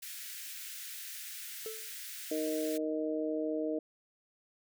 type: high-pass noise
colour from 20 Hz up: white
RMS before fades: -44 dBFS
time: 0.02-2.78 s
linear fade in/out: 10 ms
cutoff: 1500 Hz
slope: 48 dB/octave
type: tone with exponential decay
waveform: triangle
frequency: 440 Hz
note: A4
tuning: in tune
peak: -34 dBFS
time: 1.66-1.95 s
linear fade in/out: 1 ms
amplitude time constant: 62 ms
type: harmonic tone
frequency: 155.56 Hz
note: D#3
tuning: in tune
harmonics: 2 / 3 / 4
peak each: -34 / -36 / -37 dBFS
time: 2.31-3.79 s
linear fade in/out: 5 ms
effects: none